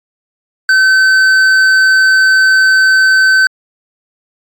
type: tone with hard clipping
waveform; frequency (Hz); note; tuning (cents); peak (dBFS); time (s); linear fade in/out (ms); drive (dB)
sine; 1533; G6; -39; -7; 0.69-3.47; 2; 7
effects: AAC 64 kbps